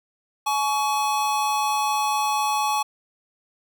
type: tone pair together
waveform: square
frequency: 848.4 / 1124 Hz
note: G#5 / C#6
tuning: +37 / +24 cents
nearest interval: perfect fourth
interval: 487 cents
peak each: -23 / -26 dBFS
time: 0.46-2.83 s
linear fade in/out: 10 ms
effects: none